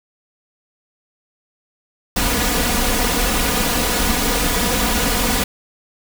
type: noise with comb filter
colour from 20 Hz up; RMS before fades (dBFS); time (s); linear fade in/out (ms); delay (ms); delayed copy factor
pink; -18; 2.16-5.44; 5; 4.1; +0.75
effects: none